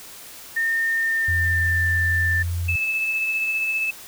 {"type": "tone with pitch glide", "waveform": "sine", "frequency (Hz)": [1820, 1776.4], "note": ["A#6", "A6"], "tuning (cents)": [-42, 16], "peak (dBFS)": -19, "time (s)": [0.56, 2.43], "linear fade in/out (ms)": 10, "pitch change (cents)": -42, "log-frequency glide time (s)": [0.93, 1.86]}
{"type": "tone", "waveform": "sine", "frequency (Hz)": 86.6, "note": "F2", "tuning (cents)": -14, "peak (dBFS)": -22, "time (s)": [1.28, 2.76], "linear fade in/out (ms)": 5}
{"type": "tone with tremolo", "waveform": "sine", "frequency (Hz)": 2615, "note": "E7", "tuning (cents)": -15, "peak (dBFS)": -19, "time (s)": [2.68, 3.91], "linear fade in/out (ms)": 10, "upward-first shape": "triangle", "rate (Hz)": 15, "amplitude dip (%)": 35}
{"effects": ["white hiss -41 dBFS RMS until 4.07 s"]}